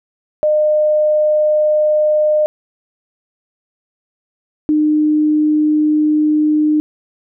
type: tone pair in turn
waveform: sine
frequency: 608 / 304 Hz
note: D#5 / D#4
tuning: -40 / -40 cents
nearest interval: octave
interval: 1200 cents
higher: first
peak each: -10 dBFS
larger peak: neither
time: 0.43-2.46 / 4.69-6.8 s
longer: second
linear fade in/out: 0 ms
effects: none